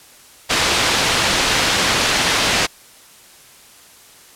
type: low-pass noise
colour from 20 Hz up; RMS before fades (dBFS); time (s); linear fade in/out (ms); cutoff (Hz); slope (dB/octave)
white; -17; 0.49-2.67; 20; 4400; 12
effects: white hiss -45 dBFS RMS until 4.35 s + low-pass 12000 Hz 12 dB/octave